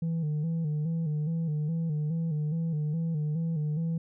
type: tone with vibrato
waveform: sine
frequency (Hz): 157.7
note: D#3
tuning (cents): +24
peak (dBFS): -24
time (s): 0.02-3.98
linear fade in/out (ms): 5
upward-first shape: square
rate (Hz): 2.4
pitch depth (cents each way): 77
effects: tanh soft clip ceiling -26 dBFS